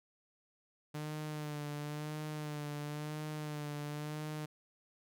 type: tone with vibrato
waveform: sawtooth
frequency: 150 Hz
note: D3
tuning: 37 cents sharp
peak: -35 dBFS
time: 0.94-4.46 s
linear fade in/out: 10 ms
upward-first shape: sine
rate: 0.97 Hz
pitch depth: 35 cents each way
effects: none